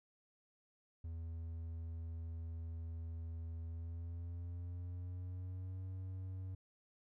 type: tone with pitch glide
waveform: triangle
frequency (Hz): 82.41 to 93.58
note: E2 to F#2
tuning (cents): 0 to +20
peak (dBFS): -40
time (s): 1.04-6.55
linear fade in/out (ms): 5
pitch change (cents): +220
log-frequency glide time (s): 3.66-5.82
effects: none